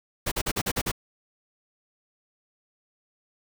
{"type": "noise bursts", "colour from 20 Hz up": "pink", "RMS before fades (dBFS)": -27, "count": 7, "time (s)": [0.26, 0.917], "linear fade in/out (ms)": 10, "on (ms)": 57, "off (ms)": 43, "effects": []}